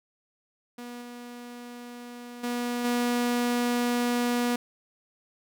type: tone with level steps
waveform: sawtooth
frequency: 242 Hz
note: B3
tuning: 35 cents flat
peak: -34 / -36 / -24 / -20 dBFS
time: 0.78-4.56 s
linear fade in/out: 5 ms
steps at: 1.01 / 2.43 / 2.84 s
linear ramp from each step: 10 ms
effects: none